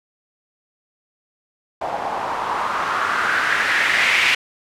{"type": "noise with low-pass filter sweep", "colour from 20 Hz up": "blue", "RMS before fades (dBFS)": -20, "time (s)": [1.81, 4.35], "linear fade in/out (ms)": 5, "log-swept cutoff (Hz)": [740, 2400], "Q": 3.3, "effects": []}